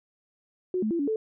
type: tone with pitch steps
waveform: sine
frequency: 366.2 / 216.2 / 338.2 / 284.1 / 438.3 Hz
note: F#4 / A3 / E4 / C#4 / A4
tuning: -18 / -30 / +44 / +43 / -7 cents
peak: -24 dBFS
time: 0.74-1.16 s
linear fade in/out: 2 ms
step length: 84 ms
effects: none